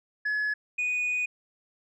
sine tone pair in turn, 1700 / 2474 Hz, G#6 / D#7, +40 / -10 cents, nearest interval tritone, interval 650 cents, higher second, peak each -23 dBFS, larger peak neither, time 0.25-0.54 / 0.78-1.26 s, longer second, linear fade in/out 10 ms, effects tanh soft clip ceiling -24 dBFS

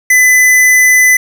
square tone, 2008 Hz, B6, 28 cents sharp, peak -5 dBFS, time 0.1-1.17 s, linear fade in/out 5 ms, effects 7-bit

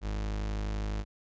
40% pulse tone, 51.91 Hz, G#1, in tune, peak -30 dBFS, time 0.01-1.05 s, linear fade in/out 50 ms, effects resampled to 16000 Hz

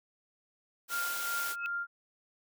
white noise, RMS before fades -38 dBFS, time 0.88-1.56 s, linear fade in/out 50 ms
sine tone with tremolo, 1396.9 Hz, F6, in tune, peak -31 dBFS, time 0.89-1.87 s, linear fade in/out 50 ms, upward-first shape triangle, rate 2.6 Hz, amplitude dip 50%
sine tone with exponential growth, 2583 Hz, E7, 36 cents flat, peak -31 dBFS, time 1.53-1.66 s, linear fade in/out 0 ms, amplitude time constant 27 ms
effects high-pass 400 Hz 12 dB/octave

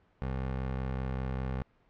20% pulse tone with pitch glide, 65.41 to 65 Hz, C2 to C2, 0 to -11 cents, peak -27 dBFS, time 0.22-1.62 s, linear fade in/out 0 ms, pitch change -11 cents, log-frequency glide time 0.37-1.16 s, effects pink hiss -67 dBFS RMS until 1.89 s + low-pass 2000 Hz 12 dB/octave

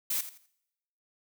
blue noise with echo, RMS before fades -30 dBFS, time 0.1-0.21 s, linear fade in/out 5 ms, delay 84 ms, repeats 3, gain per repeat -12 dB, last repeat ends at 0.462 s, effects noise-tail reverb RT60 0.9 s tail -25 dB re dry

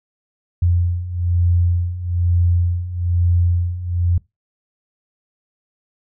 sine beating tone pair, 86.6 / 87.7 Hz, F2 / F2, -14 / +8 cents, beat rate 1.1 Hz, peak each -20 / -16 dBFS, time 0.62-4.18 s, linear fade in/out 5 ms, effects noise-tail reverb RT60 0.2 s tail -22 dB re dry

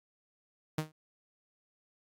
sawtooth tone with exponential decay, 155.56 Hz, D#3, in tune, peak -24 dBFS, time 0.78-0.92 s, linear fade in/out 5 ms, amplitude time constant 30 ms, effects AAC 48 kbps

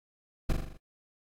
brown noise with echo, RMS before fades -24 dBFS, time 0.49-0.53 s, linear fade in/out 10 ms, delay 41 ms, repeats 6, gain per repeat -4 dB, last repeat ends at 0.776 s, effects AAC 48 kbps

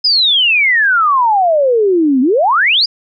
sine exponential two-way sweep, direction down then up, 5100 to 246.9 to 5100 Hz, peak -8 dBFS, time 0.04-2.86 s, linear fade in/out 10 ms, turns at 2.21 s, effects none

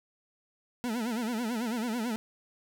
40% pulse tone with vibrato, 231.4 Hz, A#3, 13 cents flat, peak -29 dBFS, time 0.84-2.16 s, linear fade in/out 0 ms, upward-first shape sine, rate 9.1 Hz, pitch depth 140 cents each way, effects none

